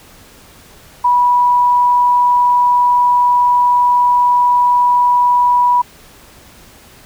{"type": "tone", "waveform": "sine", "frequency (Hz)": 978, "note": "B5", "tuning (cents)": -17, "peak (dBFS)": -8, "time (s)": [1.04, 5.82], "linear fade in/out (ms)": 10, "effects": ["pink hiss -42 dBFS RMS until 7.05 s"]}